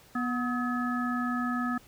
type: harmonic tone with a mistuned harmonic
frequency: 244.4 Hz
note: B3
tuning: 18 cents flat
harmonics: 1 / 3 / 5 / 7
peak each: -29 / -39 / -33 / -37 dBFS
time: 0.15-1.78 s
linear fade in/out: 5 ms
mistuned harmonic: 5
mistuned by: +71 cents
effects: pink hiss -57 dBFS RMS until 1.87 s